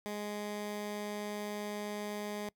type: tone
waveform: 15% pulse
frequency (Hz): 207.8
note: G#3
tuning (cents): +1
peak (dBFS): -31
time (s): 0.06-2.49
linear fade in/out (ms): 0
effects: noise-tail reverb RT60 0.1 s tail -23 dB re dry